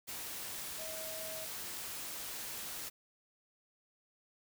sine tone in noise, 638 Hz, D#5, 43 cents sharp, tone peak -46 dBFS, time 0.78-1.46 s, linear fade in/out 20 ms, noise white, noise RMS -43 dBFS, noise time 0.07-2.9 s, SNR -6 dB, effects none

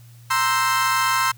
35% pulse chord, C dominant seventh, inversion third, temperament equal, 932.3 / 1046.5 / 1318.5 / 1568 Hz, Bb5 / C6 / E6 / G6, 0 / 0 / 0 / 0 cents, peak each -25 / -19 / -22 / -24 dBFS, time 0.3-1.32 s, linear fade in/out 10 ms, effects added 118 Hz sine -43 dBFS peak until 1.37 s + white hiss -55 dBFS RMS until 1.37 s

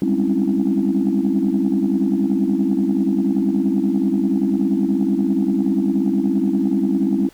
sine tone cluster, 195.3 / 205.7 / 261 / 278 / 328.5 Hz, G3 / G#3 / C4 / C#4 / E4, -6 / -16 / -4 / +5 / -6 cents, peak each -21 dBFS, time 0.02-7.29 s, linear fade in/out 2 ms, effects tanh soft clip ceiling -8 dBFS + pink hiss -50 dBFS RMS until 7.33 s

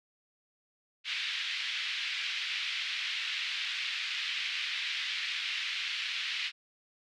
pink band-pass noise, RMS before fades -35 dBFS, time 1.04-6.52 s, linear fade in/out 50 ms, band 2100 to 3900 Hz, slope 24 dB/octave, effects none

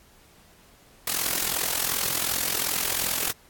white noise with amplitude modulation, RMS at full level -23 dBFS, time 1.07-3.32 s, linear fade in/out 5 ms, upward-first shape sine, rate 42.7 Hz, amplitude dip 80%, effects pink hiss -56 dBFS RMS until 3.49 s + AAC 64 kbps

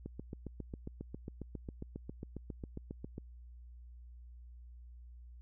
click train, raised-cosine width 3 ms, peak -29 dBFS, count 24, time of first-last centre 0.06-3.181 s, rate 7.37 Hz, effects added 60 Hz sine -50 dBFS peak until 5.41 s

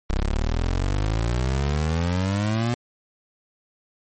25% pulse exponential sweep, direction up, 32.42 to 121.6 Hz, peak -17 dBFS, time 0.1-2.74 s, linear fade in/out 0 ms, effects MP3 32 kbps

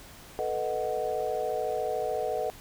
sine chord, B dominant seventh, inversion third, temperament equal, 440 / 493.9 / 622.3 / 740 Hz, A4 / B4 / D#5 / F#5, 0 / 0 / 0 / 0 cents, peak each -33 dBFS, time 0.39-2.5 s, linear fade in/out 0 ms, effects pink hiss -49 dBFS RMS until 2.6 s

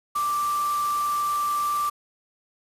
sine tone in noise, 1174.7 Hz, D6, in tune, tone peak -22 dBFS, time 0.15-1.9 s, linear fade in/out 10 ms, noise white, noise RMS -37 dBFS, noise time 0.15-1.9 s, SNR +12 dB, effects resampled to 32000 Hz

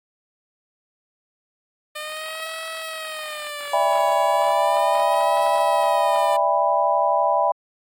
10% pulse tone with vibrato, 603 Hz, D5, 46 cents sharp, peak -21 dBFS, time 1.95-6.37 s, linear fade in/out 10 ms, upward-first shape sine, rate 0.35 Hz, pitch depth 120 cents each way
sine chord, E minor seventh, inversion third, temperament equal with one note detuned, 587.3 / 659.3 / 804.6 / 987.8 Hz, D5 / E5 / G5 / B5, 0 / 0 / +45 / 0 cents, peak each -23 / -22 / -22 / -21 dBFS, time 3.73-7.52 s, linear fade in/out 5 ms
effects AAC 64 kbps

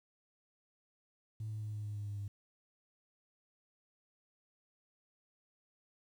sine tone with pitch steps, 108.8 / 107.67 / 106.56 / 105.46 / 104.37 / 103.29 / 102.22 / 101.16 Hz, A2 / A2 / G#2 / G#2 / G#2 / G#2 / G#2 / G#2, -19 / -37 / +45 / +27 / +9 / -9 / -27 / -45 cents, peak -37 dBFS, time 1.4-2.28 s, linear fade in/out 5 ms, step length 110 ms, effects tanh soft clip ceiling -34 dBFS + 11-bit

